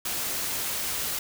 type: noise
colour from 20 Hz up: white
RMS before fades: -30 dBFS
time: 0.05-1.19 s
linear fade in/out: 5 ms
effects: none